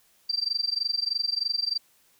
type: tone with amplitude modulation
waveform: sine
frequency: 4692 Hz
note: D8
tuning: 2 cents flat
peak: -21 dBFS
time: 0.29-1.78 s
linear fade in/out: 10 ms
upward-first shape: sine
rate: 23.2 Hz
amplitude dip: 95%
effects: white hiss -63 dBFS RMS until 2.19 s